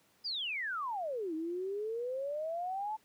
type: exponential two-way sweep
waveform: sine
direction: down then up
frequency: 5050 to 311.1 to 884 Hz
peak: -34 dBFS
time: 0.24-2.97 s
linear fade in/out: 20 ms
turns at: 1.34 s
effects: pink hiss -68 dBFS RMS until 3.04 s + high-pass 150 Hz 12 dB/octave